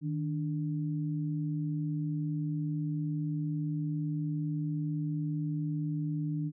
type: tone pair together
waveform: sine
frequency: 155.1 / 292.8 Hz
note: D#3 / D4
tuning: -5 / -5 cents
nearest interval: major seventh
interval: 1100 cents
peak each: -31 / -36 dBFS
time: 0.01-6.52 s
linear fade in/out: 50 ms
effects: none

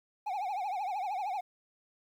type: tone with vibrato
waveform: triangle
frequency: 784 Hz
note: G5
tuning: in tune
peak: -30 dBFS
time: 0.26-1.41 s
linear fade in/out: 10 ms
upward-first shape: triangle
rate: 13 Hz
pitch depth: 180 cents each way
effects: 11-bit

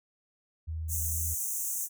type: tone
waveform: sine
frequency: 80.1 Hz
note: E2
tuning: 49 cents flat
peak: -32 dBFS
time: 0.67-1.35 s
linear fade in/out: 20 ms
type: high-pass noise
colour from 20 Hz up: pink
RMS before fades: -33 dBFS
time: 0.88-1.89 s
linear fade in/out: 50 ms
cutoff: 6100 Hz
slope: 96 dB/octave
effects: none

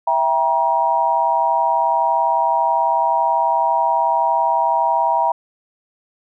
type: chord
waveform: sine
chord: E diminished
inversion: none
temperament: just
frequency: 659.3 / 791.1 / 949.3 Hz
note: E5 / G5 / Bb5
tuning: 0 / +16 / +31 cents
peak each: -21 / -20 / -16 dBFS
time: 0.07-5.32 s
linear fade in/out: 5 ms
effects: none

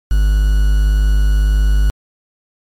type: tone with quantisation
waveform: triangle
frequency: 50.9 Hz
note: G#1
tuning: 34 cents flat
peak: -7 dBFS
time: 0.11-1.9 s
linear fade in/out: 0 ms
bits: 5
effects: MP3 64 kbps

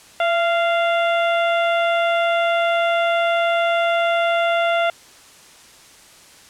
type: harmonic tone with a mistuned harmonic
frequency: 694 Hz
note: F5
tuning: 11 cents flat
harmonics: 1 / 2 / 3 / 4 / 5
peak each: -17 / -23 / -27 / -29 / -31 dBFS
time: 0.2-4.9 s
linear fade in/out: 2 ms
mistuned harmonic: 1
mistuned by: -44 cents
effects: white hiss -46 dBFS RMS until 6.49 s + low-pass 9000 Hz 12 dB/octave

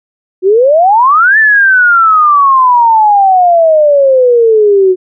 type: exponential two-way sweep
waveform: sine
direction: up then down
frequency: 358.8 to 1785 to 364 Hz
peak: -3 dBFS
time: 0.42-4.96 s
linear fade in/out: 50 ms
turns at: 1.38 s
effects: none

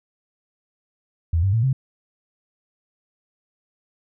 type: tone with pitch steps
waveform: sine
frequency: 83 / 97.01 / 113.38 / 132.52 Hz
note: E2 / G2 / A#2 / C3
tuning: +12 / -18 / -48 / +22 cents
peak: -16 dBFS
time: 1.33-1.73 s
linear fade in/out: 5 ms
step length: 100 ms
effects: none

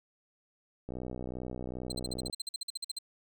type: click train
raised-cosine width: 2 ms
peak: -26 dBFS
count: 89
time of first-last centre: 0.89-2.298 s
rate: 62.5 Hz
type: tone bursts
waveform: 30% pulse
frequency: 4117 Hz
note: C8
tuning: 29 cents flat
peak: -31 dBFS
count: 16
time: 1.9-2.987 s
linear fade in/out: 5 ms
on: 22 ms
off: 49 ms
effects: none

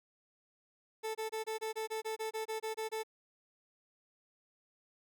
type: tone bursts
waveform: 30% pulse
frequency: 440 Hz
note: A4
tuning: in tune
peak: -33 dBFS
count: 14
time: 1.03-3.035 s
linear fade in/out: 20 ms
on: 120 ms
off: 25 ms
effects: none

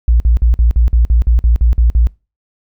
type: tone bursts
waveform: sine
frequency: 58 Hz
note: A#1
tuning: 8 cents flat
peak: -5 dBFS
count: 12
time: 0.08-2.07 s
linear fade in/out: 0 ms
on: 120 ms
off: 50 ms
effects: noise-tail reverb RT60 0.3 s tail -25 dB re dry + tanh soft clip ceiling -2 dBFS

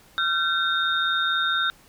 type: tone cluster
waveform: sine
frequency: 1374 / 1538 / 3677 Hz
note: F6 / G6 / A#7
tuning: -29 / -33 / -24 cents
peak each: -25 dBFS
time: 0.18-1.7 s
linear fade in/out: 0 ms
effects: pink hiss -54 dBFS RMS until 1.88 s

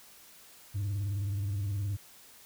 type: tone with vibrato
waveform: sine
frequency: 100 Hz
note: G2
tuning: 35 cents sharp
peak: -27 dBFS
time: 0.74-1.97 s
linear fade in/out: 20 ms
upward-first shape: square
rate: 19 Hz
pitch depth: 72 cents each way
effects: tanh soft clip ceiling -29 dBFS + white hiss -55 dBFS RMS until 2.45 s

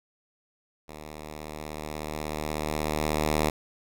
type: tone with level ramp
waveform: 5% pulse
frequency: 76.4 Hz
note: D#2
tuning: 31 cents flat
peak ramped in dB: -30 to -11 dBFS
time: 0.88-3.5 s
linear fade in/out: 5 ms
effects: none

